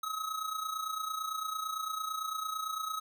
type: tone with amplitude modulation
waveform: square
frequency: 1277 Hz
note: D#6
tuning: 45 cents sharp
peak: -32 dBFS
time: 0.03-3 s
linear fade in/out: 5 ms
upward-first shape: sine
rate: 28.9 Hz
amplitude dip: 65%
effects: none